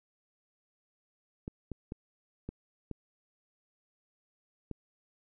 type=clicks; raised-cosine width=3 ms; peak=-25 dBFS; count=6; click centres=1.479 / 1.717 / 1.921 / 2.49 / 2.913 / 4.713 s; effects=none